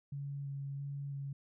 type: tone with vibrato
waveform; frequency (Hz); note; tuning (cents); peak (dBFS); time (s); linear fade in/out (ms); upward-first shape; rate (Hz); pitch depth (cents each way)
sine; 140; C#3; +18; -38; 0.12-1.33; 5; square; 1.5; 11
effects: none